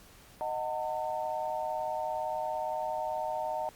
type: chord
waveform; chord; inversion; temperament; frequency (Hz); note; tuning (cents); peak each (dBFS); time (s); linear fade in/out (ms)
sine; D# diminished; none; equal with one note detuned; 622.3 / 740 / 902.7; D#5 / F#5 / A5; 0 / 0 / +44; -35 / -36 / -35; 0.41-3.69; 0
effects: pink hiss -56 dBFS RMS until 3.75 s + Opus 48 kbps